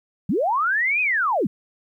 sine linear two-way sweep, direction up then down, 146.83 to 2548 to 146.83 Hz, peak -18 dBFS, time 0.29-1.47 s, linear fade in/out 5 ms, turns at 1.01 s, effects 10-bit

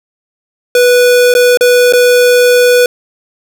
square tone with dropouts, 491.7 Hz, B4, 8 cents flat, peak -5 dBFS, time 0.75-2.86 s, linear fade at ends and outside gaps 2 ms, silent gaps 1.34-1.35 / 1.573-1.609 / 1.925-1.934 s, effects none

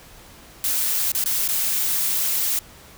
blue noise with dropouts, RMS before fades -22 dBFS, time 0.64-2.59 s, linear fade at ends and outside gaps 1 ms, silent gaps 1.119-1.149 / 1.24-1.259 / 1.478-1.487 s, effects pink hiss -46 dBFS RMS until 2.97 s

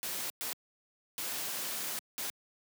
white noise bursts at uneven times, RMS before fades -37 dBFS, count 4, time 0.03-0.3 / 0.41-0.53 / 1.18-1.99 / 2.18-2.3 s, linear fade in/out 0 ms, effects high-pass 150 Hz 12 dB/octave

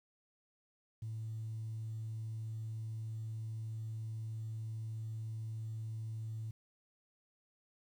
sine tone, 110.8 Hz, A2, 13 cents sharp, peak -38 dBFS, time 1.02-6.51 s, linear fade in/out 5 ms, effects tanh soft clip ceiling -34 dBFS + 11-bit

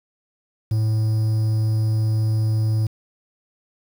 triangle tone, 109.3 Hz, A2, 11 cents flat, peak -15 dBFS, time 0.71-2.87 s, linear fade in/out 5 ms, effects 7-bit

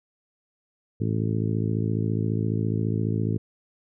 harmonic tone, 54.6 Hz, A1, 13 cents flat, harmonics 2 / 3 / 4 / 5 / 6 / 7 / 8, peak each -25 / -29 / -31 / -33 / -35 / -36 / -37 dBFS, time 1-3.38 s, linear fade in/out 10 ms, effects none

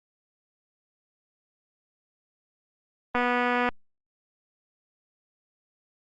click train, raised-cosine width 0.5 ms, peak -11 dBFS, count 133, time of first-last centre 3.15-3.689 s, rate 245 Hz, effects Opus 32 kbps

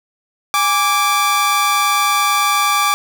sawtooth tone pair together, 822.3 / 1169 Hz, G#5 / D6, -17 / -8 cents, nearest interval tritone, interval 609 cents, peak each -16 / -10 dBFS, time 0.54-2.94 s, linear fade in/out 0 ms, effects none

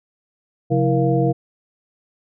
sine tone cluster, 135.8 / 179.4 / 327.2 / 471.9 / 691 Hz, C#3 / F3 / E4 / A#4 / F5, -35 / +47 / -13 / +21 / -19 cents, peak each -18 / -25 / -21 / -21 / -24 dBFS, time 0.7-1.33 s, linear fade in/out 20 ms, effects none

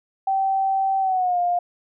sine tone with pitch glide, 774 to 705.7 Hz, G5 to F5, -22 to +18 cents, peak -18 dBFS, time 0.27-1.59 s, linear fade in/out 5 ms, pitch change -160 cents, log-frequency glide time 1-1.39 s, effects none

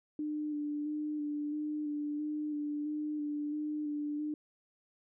sine tone with vibrato, 298.2 Hz, D4, 27 cents sharp, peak -33 dBFS, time 0.19-4.34 s, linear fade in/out 2 ms, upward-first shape square, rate 1.5 Hz, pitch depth 18 cents each way, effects none

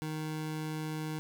25% pulse tone, 155.56 Hz, D#3, in tune, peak -31 dBFS, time 0.02-1.19 s, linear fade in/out 0 ms, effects none

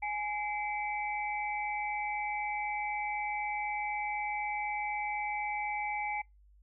sine tone cluster, 836 / 2068 / 2304 Hz, G#5 / C7 / D7, +11 / -21 / -34 cents, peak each -34 / -40 / -38 dBFS, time 0.02-6.22 s, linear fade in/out 10 ms, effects noise-tail reverb RT60 0.2 s tail -26 dB re dry + added 50 Hz sine -58 dBFS peak until 6.62 s

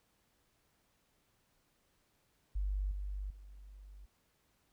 sine tone with level steps, 49 Hz, G1, in tune, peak -32 / -37 / -50 dBFS, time 2.55-4.06 s, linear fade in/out 10 ms, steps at 2.91 / 3.3 s, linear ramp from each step 5 ms, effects pink hiss -75 dBFS RMS until 4.72 s

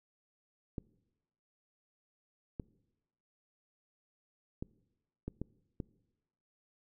clicks, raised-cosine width 3 ms, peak -25 dBFS, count 6, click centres 0.782 / 2.598 / 4.625 / 5.28 / 5.416 / 5.802 s, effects noise-tail reverb RT60 1.0 s tail -22 dB re dry

